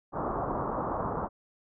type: low-pass noise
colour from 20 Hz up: white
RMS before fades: -32 dBFS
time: 0.12-1.29 s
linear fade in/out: 50 ms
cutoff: 1200 Hz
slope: 48 dB/octave
effects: none